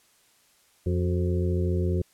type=harmonic tone with a mistuned harmonic; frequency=87.6 Hz; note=F2; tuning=6 cents sharp; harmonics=1 / 2 / 3 / 4 / 5 / 6; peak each=-24 / -30 / -39 / -30 / -37 / -39 dBFS; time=0.86-2.02 s; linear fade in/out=5 ms; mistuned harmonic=4; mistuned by=+63 cents; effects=white hiss -62 dBFS RMS until 2.13 s + low-pass 12000 Hz 12 dB/octave